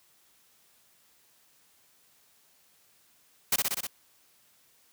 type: noise with echo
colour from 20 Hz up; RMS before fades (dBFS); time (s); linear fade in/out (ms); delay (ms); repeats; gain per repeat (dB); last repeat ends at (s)
white; -24; 3.52-3.56; 5; 62; 5; -2; 3.87
effects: white hiss -64 dBFS RMS until 4.92 s + high-pass 60 Hz 12 dB/octave